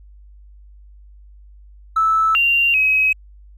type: tone with pitch steps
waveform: triangle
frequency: 1311 / 2773 / 2545 Hz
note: E6 / F7 / D#7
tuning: -10 / -13 / +39 cents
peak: -9 dBFS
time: 1.96-3.13 s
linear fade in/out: 10 ms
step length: 390 ms
effects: tanh soft clip ceiling -11 dBFS + added 50 Hz sine -41 dBFS peak until 3.57 s